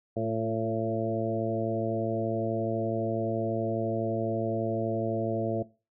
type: harmonic tone with a mistuned harmonic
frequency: 111.9 Hz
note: A2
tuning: 30 cents sharp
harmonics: 1 / 2 / 3 / 4 / 5 / 6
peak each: -34 / -34 / -34 / -34 / -34 / -34 dBFS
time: 0.16-5.63 s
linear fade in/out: 10 ms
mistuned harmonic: 3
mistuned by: +24 cents
effects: noise-tail reverb RT60 0.3 s tail -18 dB re dry